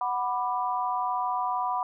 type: chord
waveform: sine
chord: B minor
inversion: second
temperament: just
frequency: 740.8 / 987.8 / 1185.3 Hz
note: F#5 / B5 / D6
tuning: +2 / 0 / +16 cents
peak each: -30 / -28 / -33 dBFS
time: 0.01-1.83 s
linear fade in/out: 2 ms
effects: none